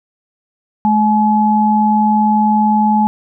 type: tone pair together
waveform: sine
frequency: 213.7 / 851.1 Hz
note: G#3 / G#5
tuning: +50 / +42 cents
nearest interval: 2 octaves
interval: 2392 cents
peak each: -12 dBFS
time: 0.85-3.07 s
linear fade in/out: 0 ms
effects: none